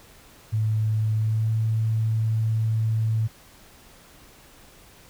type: tone with pitch glide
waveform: sine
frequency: 108.9 to 111 Hz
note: A2 to A2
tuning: -17 to +16 cents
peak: -20 dBFS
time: 0.52-3.28 s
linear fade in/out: 20 ms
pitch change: +33 cents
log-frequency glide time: 1.16-1.5 s
effects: pink hiss -51 dBFS RMS until 5.09 s